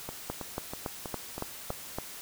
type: two click trains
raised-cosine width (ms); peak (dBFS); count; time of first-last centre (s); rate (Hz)
1; -18 / -22; 7 / 6; 0.3-1.985 / 0.09-1.703; 3.56 / 3.1
effects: white hiss -44 dBFS RMS until 2.21 s